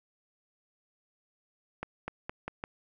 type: accelerating click train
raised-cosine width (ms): 0.5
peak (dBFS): -20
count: 5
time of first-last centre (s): 1.83-2.639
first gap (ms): 250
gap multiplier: 0.86
effects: none